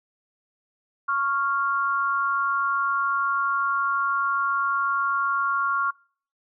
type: tone pair together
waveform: sine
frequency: 1106.4 / 1394 Hz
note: C#6 / F6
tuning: -4 / -4 cents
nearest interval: major third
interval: 400 cents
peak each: -24 dBFS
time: 1.08-5.91 s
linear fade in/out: 10 ms
effects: noise-tail reverb RT60 0.5 s tail -25 dB re dry